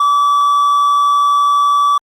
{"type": "tone with amplitude modulation", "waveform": "triangle", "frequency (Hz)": 1152, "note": "D6", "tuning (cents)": -34, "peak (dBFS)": -6, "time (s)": [0, 1.98], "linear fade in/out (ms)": 5, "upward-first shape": "sine", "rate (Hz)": 132, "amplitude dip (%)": 25, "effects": ["Opus 48 kbps"]}